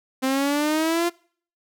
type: exponential sweep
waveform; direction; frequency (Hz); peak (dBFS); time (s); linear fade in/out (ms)
sawtooth; up; 259.8 to 349.2; -16; 0.22-1.1; 20
effects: noise-tail reverb RT60 0.5 s tail -24 dB re dry